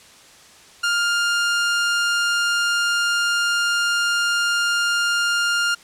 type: tone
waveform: sawtooth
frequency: 1405 Hz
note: F6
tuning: 10 cents sharp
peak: -14 dBFS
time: 0.83-5.75 s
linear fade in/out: 10 ms
effects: white hiss -47 dBFS RMS until 5.83 s + low-pass 8000 Hz 12 dB/octave